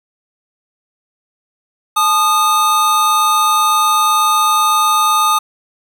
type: tone pair together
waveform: square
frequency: 869 / 1229 Hz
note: A5 / D#6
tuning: -22 / -22 cents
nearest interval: tritone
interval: 600 cents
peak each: -18 / -12 dBFS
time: 1.96-5.39 s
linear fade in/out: 10 ms
effects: none